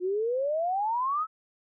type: exponential sweep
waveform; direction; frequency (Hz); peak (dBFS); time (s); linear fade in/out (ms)
sine; up; 351.3 to 1318.5; -25; 0-1.27; 50
effects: none